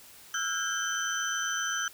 sine tone cluster, 1330 / 1438 / 1611 / 3109 / 6010 Hz, E6 / F#6 / G6 / G7 / F#8, +15 / -50 / +47 / -15 / +26 cents, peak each -37 / -35 / -34 / -36 / -34 dBFS, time 0.34-1.88 s, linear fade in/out 2 ms, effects white hiss -52 dBFS RMS until 1.93 s

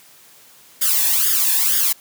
blue noise with flanger, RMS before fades -17 dBFS, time 0.81-1.93 s, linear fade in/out 10 ms, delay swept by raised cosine 0.59 to 1.17 ms, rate 2.1 Hz, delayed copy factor +0.95, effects white hiss -48 dBFS RMS until 2 s + high-pass 100 Hz 12 dB/octave

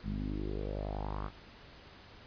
sawtooth tone with low-pass filter sweep, 50.7 Hz, G#1, 41 cents flat, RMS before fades -37 dBFS, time 0.03-1.31 s, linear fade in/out 50 ms, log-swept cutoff 190 to 1300 Hz, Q 4.4, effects pink hiss -54 dBFS RMS until 2.26 s + resampled to 11025 Hz

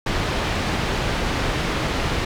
pink low-pass noise, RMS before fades -23 dBFS, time 0.06-2.25 s, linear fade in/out 5 ms, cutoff 3900 Hz, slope 12 dB/octave, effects none

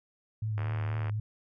sine tone with vibrato, 106.7 Hz, G#2, 47 cents sharp, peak -29 dBFS, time 0.42-1.2 s, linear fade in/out 5 ms, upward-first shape triangle, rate 4.1 Hz, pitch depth 51 cents each way
click train, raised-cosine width 0.5 ms, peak -25 dBFS, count 41, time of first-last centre 0.58-1.096 s, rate 77.5 Hz
effects none

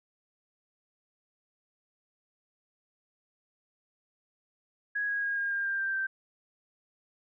sine tone with pitch steps, 1661.2 / 1646.9 / 1632.7 / 1618.6 / 1604.6 / 1590.8 / 1577 / 1563.4 Hz, G#6 / G#6 / G#6 / G#6 / G6 / G6 / G6 / G6, 0 / -15 / -30 / -45 / +40 / +25 / +10 / -5 cents, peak -28 dBFS, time 4.95-6.07 s, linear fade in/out 10 ms, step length 140 ms, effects none

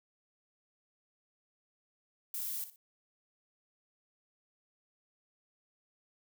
violet noise with echo, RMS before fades -38 dBFS, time 2.34-2.64 s, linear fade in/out 2 ms, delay 60 ms, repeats 2, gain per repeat -12 dB, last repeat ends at 2.76 s, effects none

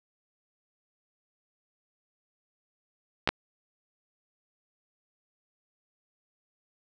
clicks, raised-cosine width 0.3 ms, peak -7 dBFS, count 2, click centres 3.275 / 3.29 s, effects none

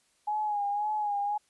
sine tone with vibrato, 830.6 Hz, G#5, in tune, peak -27 dBFS, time 0.27-1.38 s, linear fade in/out 10 ms, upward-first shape sine, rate 1.9 Hz, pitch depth 48 cents each way, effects white hiss -69 dBFS RMS until 1.49 s + resampled to 24000 Hz

